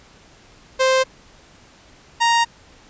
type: tone pair in turn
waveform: sawtooth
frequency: 523.3 / 932.4 Hz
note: C5 / A#5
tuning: 0 / 0 cents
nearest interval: minor seventh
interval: 1000 cents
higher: second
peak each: -10 dBFS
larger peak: neither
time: 0.79-1.04 / 2.2-2.45 s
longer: neither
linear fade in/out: 20 ms
effects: pink hiss -49 dBFS RMS until 2.89 s + resampled to 16000 Hz